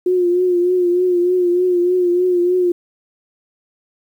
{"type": "tone with vibrato", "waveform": "sine", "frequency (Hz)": 357.8, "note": "F4", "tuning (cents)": 42, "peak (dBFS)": -12, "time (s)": [0.06, 2.72], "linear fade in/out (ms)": 5, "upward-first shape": "triangle", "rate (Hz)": 3.3, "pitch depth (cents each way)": 51, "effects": ["8-bit"]}